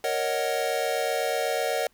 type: chord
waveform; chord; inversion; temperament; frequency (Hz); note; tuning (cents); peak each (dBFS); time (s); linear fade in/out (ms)
square; D# minor seventh; second; equal; 466.2 / 554.4 / 622.3 / 740; A#4 / C#5 / D#5 / F#5; 0 / 0 / 0 / 0; -31; 0.04-1.87; 2
effects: pink hiss -64 dBFS RMS until 1.93 s